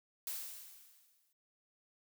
blue noise with exponential decay, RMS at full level -39 dBFS, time 0.27-1.33 s, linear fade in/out 2 ms, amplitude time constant 230 ms, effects none

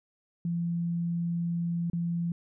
sine tone with dropouts, 170.5 Hz, F3, 41 cents flat, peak -27 dBFS, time 0.45-2.32 s, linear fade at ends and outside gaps 2 ms, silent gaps 1.9-1.932 s, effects none

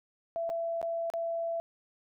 sine tone with dropouts, 669 Hz, E5, 25 cents sharp, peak -30 dBFS, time 0.36-1.6 s, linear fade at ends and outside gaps 0 ms, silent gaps 0.493-0.5 / 0.815-0.828 / 1.101-1.137 s, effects none

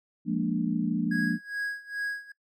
sine chord, Bb dominant seventh, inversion second, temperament equal, 174.61 / 207.7 / 233.1 / 293.7 Hz, F3 / Ab3 / Bb3 / D4, 0 / 0 / 0 / 0 cents, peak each -30 / -31 / -29 / -31 dBFS, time 0.25-1.39 s, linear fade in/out 50 ms
triangle tone with tremolo, 1653 Hz, G#6, 9 cents flat, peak -26 dBFS, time 1.11-2.32 s, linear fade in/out 5 ms, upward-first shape sine, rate 2.4 Hz, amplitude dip 90%
effects noise-tail reverb RT60 0.1 s tail -19 dB re dry

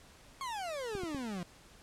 40% pulse exponential sweep, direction down, 1113 to 169 Hz, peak -36 dBFS, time 0.41-1.43 s, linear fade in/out 0 ms
clicks, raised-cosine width 3 ms, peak -28 dBFS, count 3, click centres 0.952 / 1.035 / 1.147 s
effects pink hiss -58 dBFS RMS until 1.82 s + low-pass 10000 Hz 12 dB/octave

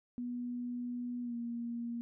sine tone with pitch glide, 243.9 to 235.6 Hz, B3 to A#3, -21 to +19 cents, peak -36 dBFS, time 0.18-2.01 s, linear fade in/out 0 ms, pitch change -60 cents, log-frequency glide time 1.22-1.35 s, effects none

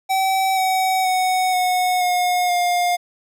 square tone with pitch steps, 766 / 754.1 / 742.5 / 731 / 719.7 / 708.5 Hz, G5 / F#5 / F#5 / F#5 / F#5 / F5, -40 / +33 / +6 / -21 / -48 / +25 cents, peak -17 dBFS, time 0.09-2.97 s, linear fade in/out 20 ms, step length 480 ms, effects none

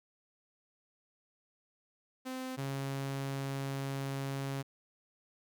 sawtooth tone pair in turn, 258.5 / 136.94 Hz, C4 / C#3, -21 / -21 cents, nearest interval major seventh, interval 1100 cents, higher first, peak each -34 / -31 dBFS, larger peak second, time 2.25-2.57 / 2.57-4.63 s, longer second, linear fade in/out 20 ms, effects none

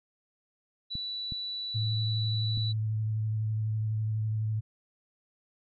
sine tone, 3951 Hz, B7, in tune, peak -33 dBFS, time 0.9-2.73 s, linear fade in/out 20 ms
clicks, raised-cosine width 5 ms, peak -26 dBFS, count 3, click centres 0.954 / 1.322 / 2.575 s
sine tone with vibrato, 108.8 Hz, A2, 19 cents flat, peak -27 dBFS, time 1.74-4.61 s, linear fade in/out 20 ms, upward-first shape triangle, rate 12 Hz, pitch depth 22 cents each way
effects none

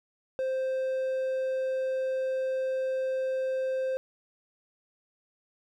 triangle tone, 523.3 Hz, C5, in tune, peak -25 dBFS, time 0.39-3.97 s, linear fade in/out 0 ms, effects none

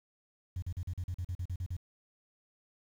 sine tone bursts, 89.2 Hz, F2, 37 cents sharp, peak -32 dBFS, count 12, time 0.56-1.767 s, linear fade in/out 5 ms, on 63 ms, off 41 ms, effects tanh soft clip ceiling -30 dBFS + 10-bit

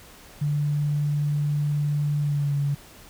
sine tone with pitch glide, 146.83 to 142.24 Hz, D3 to C#3, 0 to +45 cents, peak -21 dBFS, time 0.41-2.75 s, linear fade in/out 10 ms, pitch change -55 cents, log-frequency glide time 2.18-2.54 s, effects pink hiss -48 dBFS RMS until 3.09 s

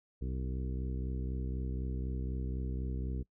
harmonic tone with a mistuned harmonic, 64 Hz, C2, 38 cents flat, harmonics 1 / 2 / 3 / 4 / 5 / 6 / 7, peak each -35 / -41 / -45 / -47 / -49 / -51 / -52 dBFS, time 0.21-3.23 s, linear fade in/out 10 ms, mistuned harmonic 7, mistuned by +21 cents, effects noise-tail reverb RT60 0.1 s tail -22 dB re dry

